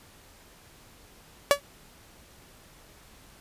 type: tone with exponential decay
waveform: sawtooth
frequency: 570 Hz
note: C#5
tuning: 48 cents sharp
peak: -9 dBFS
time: 1.51-1.6 s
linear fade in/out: 0 ms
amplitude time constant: 19 ms
effects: pink hiss -54 dBFS RMS until 3.4 s + resampled to 32000 Hz